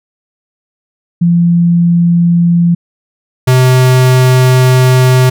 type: tone pair in turn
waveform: sine / square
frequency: 171.6 / 128.21 Hz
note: F3 / C3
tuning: -30 / -35 cents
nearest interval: perfect fourth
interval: 505 cents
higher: first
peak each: -5 dBFS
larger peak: neither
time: 1.21-2.75 / 3.47-5.3 s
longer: second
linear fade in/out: 10 ms
effects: none